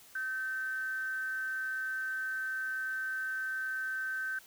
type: tone with amplitude modulation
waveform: sine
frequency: 1543 Hz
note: G6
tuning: 28 cents flat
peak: -31 dBFS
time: 0.15-4.39 s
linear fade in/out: 5 ms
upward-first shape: sine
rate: 259 Hz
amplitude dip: 40%
effects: white hiss -57 dBFS RMS until 4.46 s